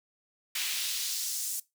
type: noise with high-pass filter sweep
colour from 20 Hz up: pink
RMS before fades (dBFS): -33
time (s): 0.55-1.6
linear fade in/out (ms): 5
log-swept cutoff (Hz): 2500 to 7800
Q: 1.3
effects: noise-tail reverb RT60 0.2 s tail -20 dB re dry